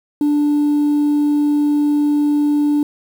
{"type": "tone", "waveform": "sine", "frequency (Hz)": 293.7, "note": "D4", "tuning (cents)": 0, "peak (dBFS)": -10, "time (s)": [0.21, 2.83], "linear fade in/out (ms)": 2, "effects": ["tanh soft clip ceiling -11 dBFS", "7-bit"]}